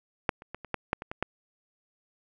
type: clicks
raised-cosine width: 0.5 ms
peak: -8 / -30 / -22 / -27 / -13 / -10 / -22 / -20 / -12 dBFS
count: 9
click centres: 0.292 / 0.421 / 0.546 / 0.647 / 0.743 / 0.931 / 1.021 / 1.115 / 1.226 s
effects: none